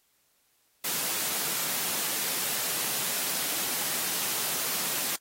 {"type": "high-pass noise", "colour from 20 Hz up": "white", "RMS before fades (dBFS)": -30, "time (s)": [0.84, 5.16], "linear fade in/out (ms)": 5, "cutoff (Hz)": 130, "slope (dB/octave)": 24, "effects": ["white hiss -69 dBFS RMS until 5.2 s", "AAC 48 kbps"]}